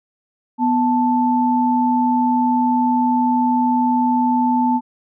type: tone pair together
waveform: sine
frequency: 246.9 / 880 Hz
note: B3 / A5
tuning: 0 / 0 cents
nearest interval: octave + minor seventh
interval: 2200 cents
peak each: -16 / -17 dBFS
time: 0.58-4.81 s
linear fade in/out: 50 ms
effects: none